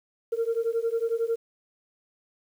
sine beating tone pair, 454 / 465 Hz, A#4 / A#4, -46 / -4 cents, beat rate 11 Hz, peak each -26 dBFS, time 0.32-1.36 s, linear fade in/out 10 ms, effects tanh soft clip ceiling -19 dBFS + 9-bit

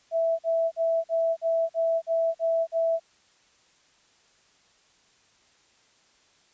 sine tone bursts, 659.3 Hz, E5, in tune, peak -21 dBFS, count 9, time 0.11-2.998 s, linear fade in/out 50 ms, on 280 ms, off 46 ms, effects white hiss -62 dBFS RMS until 6.53 s + resampled to 16000 Hz

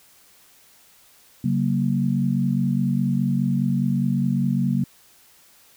sine chord, F# major, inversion second, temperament equal with one note detuned, 138.59 / 188.12 / 233.1 Hz, C#3 / F#3 / A#3, 0 / +29 / 0 cents, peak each -23 dBFS, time 1.44-4.84 s, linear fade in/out 5 ms, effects white hiss -54 dBFS RMS until 5.76 s

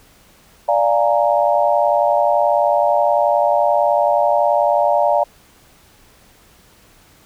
sine chord, Bb dominant seventh, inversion first, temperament equal with one note detuned, 587.3 / 698.5 / 830.6 / 929.1 Hz, D5 / F5 / Ab5 / Bb5, 0 / 0 / 0 / -6 cents, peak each -16 / -17 / -20 / -20 dBFS, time 0.68-5.24 s, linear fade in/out 10 ms, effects pink hiss -50 dBFS RMS until 7.25 s

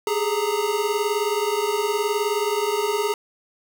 square tone cluster, 404.9 / 424 / 925 Hz, G#4 / G#4 / A#5, -44 / +36 / -14 cents, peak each -26 / -25 / -28 dBFS, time 0.07-3.14 s, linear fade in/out 2 ms, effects none

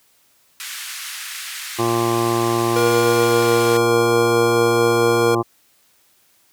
pink band-pass noise, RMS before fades -31 dBFS, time 0.6-3.77 s, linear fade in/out 0 ms, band 1500 to 14000 Hz, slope 24 dB/octave
harmonic tone, 116.54 Hz, A#2, in tune, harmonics 1 / 2 / 3 / 4 / 5 / 6 / 7 / 8 / 9 / 10, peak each -25 / -28 / -19 / -30 / -32 / -29 / -28 / -35 / -25 / -28 dBFS, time 1.78-5.43 s, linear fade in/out 20 ms
square tone with pitch glide, 474.8 to 470.7 Hz, A#4 to A#4, +32 to +17 cents, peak -17 dBFS, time 2.76-5.35 s, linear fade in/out 5 ms, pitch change -15 cents, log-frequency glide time 3.04-3.64 s
effects white hiss -58 dBFS RMS until 6.52 s + high-pass 60 Hz 12 dB/octave

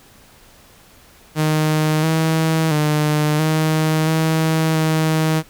sawtooth tone with pitch steps, 154.9 / 160.3 / 151.1 / 157 / 159.7 / 158.1 Hz, D#3 / E3 / D3 / D#3 / D#3 / D#3, -7 / -48 / +50 / +16 / +45 / +28 cents, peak -11 dBFS, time 1.35-5.43 s, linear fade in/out 50 ms, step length 680 ms, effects pink hiss -48 dBFS RMS until 5.49 s

